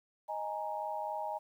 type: chord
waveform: sine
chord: D# suspended fourth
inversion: none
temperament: just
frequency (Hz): 622.3 / 829.7 / 933.4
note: D#5 / G#5 / A#5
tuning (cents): 0 / -2 / +2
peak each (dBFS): -40 / -38 / -40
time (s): 0.28-1.39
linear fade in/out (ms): 20
effects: 11-bit